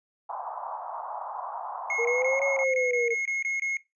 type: band-pass noise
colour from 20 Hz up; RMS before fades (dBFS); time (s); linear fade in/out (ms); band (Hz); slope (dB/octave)
pink; -36; 0.29-2.64; 5; 700 to 1100; 48
type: tone bursts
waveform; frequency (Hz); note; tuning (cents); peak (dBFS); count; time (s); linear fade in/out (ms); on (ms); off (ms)
triangle; 2165; C#7; -41; -24; 11; 1.9-3.77; 2; 150; 22
type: linear two-way sweep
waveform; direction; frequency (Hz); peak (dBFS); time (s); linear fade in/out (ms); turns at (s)
sine; up then down; 460 to 556 to 460; -24; 1.98-3.15; 20; 2.45
effects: noise-tail reverb RT60 0.2 s tail -18 dB re dry + resampled to 22050 Hz